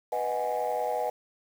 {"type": "chord", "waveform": "sine", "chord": "G# minor seventh", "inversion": "first", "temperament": "equal with one note detuned", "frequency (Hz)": [493.9, 624.4, 740, 830.6], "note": ["B4", "D#5", "F#5", "G#5"], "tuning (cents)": [0, 6, 0, 0], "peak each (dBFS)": -31, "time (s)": [0.12, 1.1], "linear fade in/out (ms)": 5, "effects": ["tanh soft clip ceiling -21 dBFS", "8-bit"]}